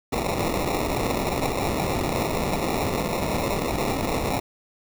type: noise with sample-and-hold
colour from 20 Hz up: violet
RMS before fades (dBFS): -25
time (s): 0.12-4.4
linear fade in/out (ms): 10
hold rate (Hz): 1575
effects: none